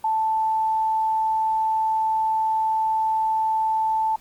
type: tone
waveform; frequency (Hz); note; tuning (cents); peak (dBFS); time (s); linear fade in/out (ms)
sine; 880; A5; 0; -19; 0.04-4.16; 5
effects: pink hiss -53 dBFS RMS until 4.2 s + Opus 32 kbps